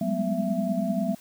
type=tone cluster; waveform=sine; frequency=184.1 / 199.7 / 209.8 / 247.7 / 667 Hz; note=F#3 / G3 / G#3 / B3 / E5; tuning=-8 / +32 / +18 / +5 / +20 cents; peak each=-30 dBFS; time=0.01-1.15 s; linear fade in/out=5 ms; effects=white hiss -53 dBFS RMS until 1.2 s